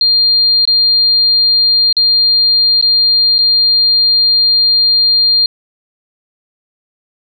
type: tone with dropouts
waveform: sine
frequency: 4200 Hz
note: C8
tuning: 6 cents sharp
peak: -7 dBFS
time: 0.01-5.46 s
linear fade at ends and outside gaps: 2 ms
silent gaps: 0.653-0.675 / 1.927-1.967 / 2.813-2.825 / 3.383-3.388 s
effects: none